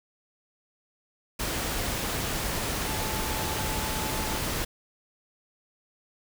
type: tone in noise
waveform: sine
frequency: 870 Hz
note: A5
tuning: 20 cents flat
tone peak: -37 dBFS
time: 2.86-4.39 s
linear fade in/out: 10 ms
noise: pink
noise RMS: -30 dBFS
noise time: 1.39-4.65 s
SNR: -10 dB
effects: none